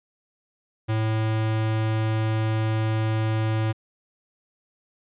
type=tone; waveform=square; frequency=110 Hz; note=A2; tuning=in tune; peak=-22 dBFS; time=0.88-3.73 s; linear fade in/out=20 ms; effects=resampled to 8000 Hz